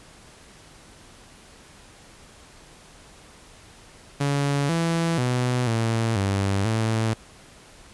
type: tone with pitch steps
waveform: sawtooth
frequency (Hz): 141.7 / 166.5 / 124.5 / 113.7 / 98.4 / 111.5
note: C#3 / E3 / B2 / A#2 / G2 / A2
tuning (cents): +38 / +18 / +14 / -43 / +7 / +23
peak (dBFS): -17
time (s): 4.2-7.14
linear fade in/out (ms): 10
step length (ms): 490
effects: pink hiss -49 dBFS RMS until 7.93 s + resampled to 24000 Hz